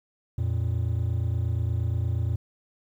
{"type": "tone pair together", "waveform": "triangle", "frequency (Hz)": [86, 114.47], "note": ["F2", "A#2"], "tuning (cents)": [-26, -31], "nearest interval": "perfect fourth", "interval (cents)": 495, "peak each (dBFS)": -24, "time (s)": [0.38, 2.36], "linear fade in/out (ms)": 5, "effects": ["tanh soft clip ceiling -15 dBFS", "10-bit"]}